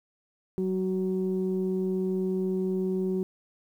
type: tone pair together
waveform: sine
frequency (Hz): 187.56 / 373.4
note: F#3 / F#4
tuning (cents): +24 / +16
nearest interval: octave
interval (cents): 1192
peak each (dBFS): -27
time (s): 0.58-3.23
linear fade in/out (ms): 0
effects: tanh soft clip ceiling -19 dBFS + 10-bit